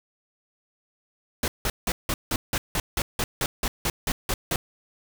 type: noise bursts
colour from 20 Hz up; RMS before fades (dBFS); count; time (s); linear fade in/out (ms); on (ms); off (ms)
pink; -25; 15; 1.43-4.56; 2; 50; 170
effects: none